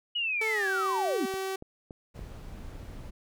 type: linear sweep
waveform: sine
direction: down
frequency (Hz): 2945 to 207.3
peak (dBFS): -27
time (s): 0.15-1.26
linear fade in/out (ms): 10
type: tone with pitch glide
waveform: sawtooth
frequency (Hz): 440 to 383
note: A4 to G4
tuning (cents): 0 to -40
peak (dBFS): -27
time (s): 0.41-1.56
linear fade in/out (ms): 5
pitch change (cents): -240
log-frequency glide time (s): 0.52-0.67
type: click train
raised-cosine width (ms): 2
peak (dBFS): -29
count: 4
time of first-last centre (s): 1.34-2.192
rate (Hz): 3.52
type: noise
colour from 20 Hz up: brown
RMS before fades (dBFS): -42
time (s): 2.14-3.11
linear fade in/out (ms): 20
effects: none